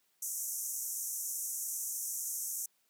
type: band-pass noise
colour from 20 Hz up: pink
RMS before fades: -38 dBFS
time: 0.22-2.66 s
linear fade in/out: 5 ms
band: 5800 to 15000 Hz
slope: 96 dB/octave
effects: white hiss -74 dBFS RMS until 2.89 s + high-pass 150 Hz 12 dB/octave